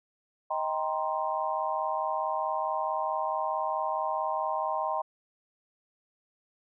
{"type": "chord", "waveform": "sine", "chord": "C minor seventh", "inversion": "first", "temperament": "just", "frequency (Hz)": [627.9, 784.9, 941.9, 1046.5], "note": ["Eb5", "G5", "Bb5", "C6"], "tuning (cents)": [16, 2, 18, 0], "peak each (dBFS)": -33, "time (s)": [0.5, 5.02], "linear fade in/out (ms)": 10, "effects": []}